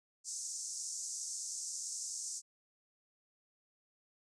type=band-pass noise; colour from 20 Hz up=pink; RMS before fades=-42 dBFS; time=0.24-2.42 s; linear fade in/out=50 ms; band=5600 to 8500 Hz; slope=48 dB/octave; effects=none